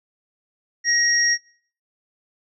sine tone pair together, 1892 / 5608 Hz, A#6 / F8, +25 / +6 cents, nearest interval octave + perfect fifth, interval 1881 cents, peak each -19 dBFS, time 0.84-1.38 s, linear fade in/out 50 ms, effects noise-tail reverb RT60 0.5 s tail -21 dB re dry

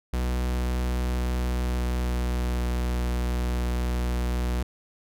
45% pulse tone with pitch glide, 61.74 to 60.96 Hz, B1 to B1, 0 to -22 cents, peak -24 dBFS, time 0.13-4.63 s, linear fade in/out 5 ms, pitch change -22 cents, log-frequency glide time 1.29-2.78 s, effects none

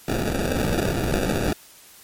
white noise with sample-and-hold, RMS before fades -23 dBFS, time 0.08-1.53 s, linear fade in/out 2 ms, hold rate 1050 Hz, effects white hiss -48 dBFS RMS until 2.03 s + MP3 64 kbps

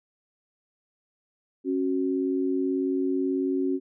sine tone pair together, 273.4 / 371.7 Hz, C#4 / F#4, -24 / +8 cents, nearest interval perfect fourth, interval 532 cents, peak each -25 / -27 dBFS, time 1.64-3.8 s, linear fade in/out 50 ms, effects none

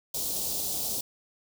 white band-stop noise, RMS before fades -31 dBFS, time 0.14-1.01 s, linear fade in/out 5 ms, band 780 to 3800 Hz, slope 24 dB/octave, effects none

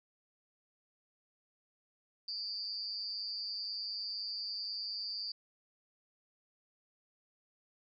sine tone with amplitude modulation, 4699 Hz, D8, in tune, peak -33 dBFS, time 2.28-5.32 s, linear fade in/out 5 ms, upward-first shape sine, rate 210 Hz, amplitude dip 95%, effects none

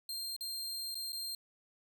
sawtooth tone with dropouts, 4186 Hz, C8, in tune, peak -35 dBFS, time 0.09-1.35 s, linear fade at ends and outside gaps 2 ms, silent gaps 0.364-0.408 / 0.945-0.953 / 1.122-1.129 s, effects none

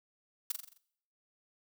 blue noise with echo, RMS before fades -32 dBFS, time 0.5-0.52 s, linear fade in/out 5 ms, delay 43 ms, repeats 6, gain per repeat -5 dB, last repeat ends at 0.778 s, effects noise-tail reverb RT60 0.7 s tail -22 dB re dry

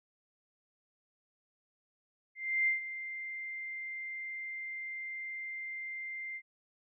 sine tone with ADSR envelope, 2093 Hz, C7, in tune, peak -25 dBFS, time 2.35-6.42 s, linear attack 320 ms, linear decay 130 ms, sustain -13 dB, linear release 60 ms, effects none

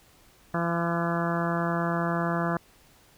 harmonic tone with a mistuned harmonic, 169.7 Hz, F3, 49 cents flat, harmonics 1 / 2 / 3 / 4 / 5 / 6 / 7 / 8 / 9 / 10, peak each -28 / -33 / -36 / -32 / -39 / -35 / -35 / -37 / -38 / -38 dBFS, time 0.54-2.57 s, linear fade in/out 2 ms, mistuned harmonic 9, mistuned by -32 cents, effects pink hiss -58 dBFS RMS until 3.17 s

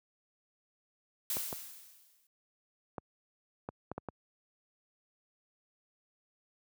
blue noise with exponential decay, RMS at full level -33 dBFS, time 1.3-2.27 s, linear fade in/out 2 ms, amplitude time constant 210 ms
clicks, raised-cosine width 1 ms, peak -24 dBFS, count 7, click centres 1.369 / 1.528 / 2.982 / 3.689 / 3.916 / 3.98 / 4.087 s
effects high-pass 80 Hz 12 dB/octave

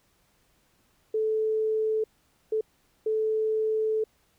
sine tone bursts at uneven times, 436.4 Hz, A4, 14 cents flat, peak -23 dBFS, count 3, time 1.14-2.04 / 2.52-2.61 / 3.06-4.04 s, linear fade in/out 5 ms, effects pink hiss -67 dBFS RMS until 4.38 s

